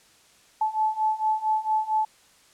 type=beating tone pair; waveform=sine; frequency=865 / 869.4 Hz; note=A5 / A5; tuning=-30 / -21 cents; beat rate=4.4 Hz; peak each=-26 / -24 dBFS; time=0.61-2.05 s; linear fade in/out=5 ms; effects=white hiss -57 dBFS RMS until 2.53 s + low-pass 9000 Hz 12 dB/octave